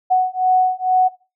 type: beating tone pair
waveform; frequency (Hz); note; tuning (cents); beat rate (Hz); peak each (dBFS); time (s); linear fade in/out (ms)
sine; 740 / 742.2; F#5 / F#5; 0 / +5; 2.2; -16; 0.1-1.09; 20
effects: noise-tail reverb RT60 0.3 s tail -18 dB re dry